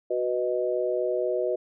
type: chord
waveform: sine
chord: B major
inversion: second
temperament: equal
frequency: 370 / 493.9 / 622.3 Hz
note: F#4 / B4 / D#5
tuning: 0 / 0 / 0 cents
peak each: -28 dBFS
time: 0.1-1.56 s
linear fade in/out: 10 ms
effects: none